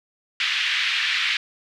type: band-pass noise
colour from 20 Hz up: white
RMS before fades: -23 dBFS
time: 0.4-1.37 s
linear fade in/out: 2 ms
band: 1700 to 3400 Hz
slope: 24 dB/octave
effects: none